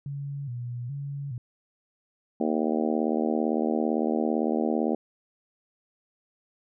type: tone with vibrato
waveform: sine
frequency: 130.81 Hz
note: C3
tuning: in tune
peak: -31 dBFS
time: 0.06-1.38 s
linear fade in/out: 2 ms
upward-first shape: square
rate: 1.2 Hz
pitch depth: 130 cents each way
type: harmonic tone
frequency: 77.78 Hz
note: D#2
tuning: in tune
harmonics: 3 / 4 / 5 / 6 / 7 / 8 / 9 / 10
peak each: -27 / -29 / -31 / -33 / -34 / -35 / -36 / -37 dBFS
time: 2.4-4.95 s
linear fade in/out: 5 ms
effects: none